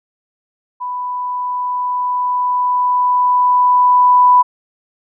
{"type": "tone with level ramp", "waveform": "sine", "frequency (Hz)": 992, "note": "B5", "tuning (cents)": 7, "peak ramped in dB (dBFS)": [-20, -5], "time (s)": [0.8, 4.43], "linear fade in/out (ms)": 20, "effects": []}